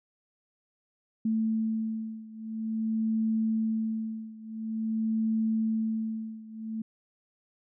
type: beating tone pair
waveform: sine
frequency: 221.2 / 221.68 Hz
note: A3 / A3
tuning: +9 / +13 cents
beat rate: 0.48 Hz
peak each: -29 / -31 dBFS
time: 1.25-6.82 s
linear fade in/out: 5 ms
effects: none